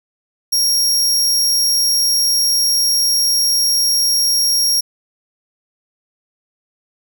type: tone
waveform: sawtooth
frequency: 5588 Hz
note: F8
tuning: in tune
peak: -10 dBFS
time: 0.52-4.81 s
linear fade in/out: 10 ms
effects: none